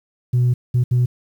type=tone bursts at uneven times; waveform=sine; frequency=123.47 Hz; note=B2; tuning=in tune; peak=-11 dBFS; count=3; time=0.33-0.54 / 0.74-0.84 / 0.91-1.06 s; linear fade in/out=10 ms; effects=tanh soft clip ceiling -11 dBFS + 8-bit